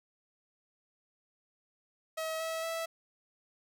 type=tone with pitch steps; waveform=sawtooth; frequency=640 / 648.2 / 656.5 Hz; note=D#5 / E5 / E5; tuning=+49 / -29 / -7 cents; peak=-30 dBFS; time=2.17-2.86 s; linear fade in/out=10 ms; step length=230 ms; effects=none